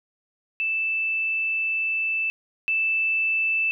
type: tone pair in turn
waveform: sine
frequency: 2641 / 2641 Hz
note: E7 / E7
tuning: +3 / +3 cents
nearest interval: unison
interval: 0 cents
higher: neither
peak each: -22 / -20 dBFS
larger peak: second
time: 0.6-2.3 / 2.68-3.71 s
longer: first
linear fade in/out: 0 ms
effects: none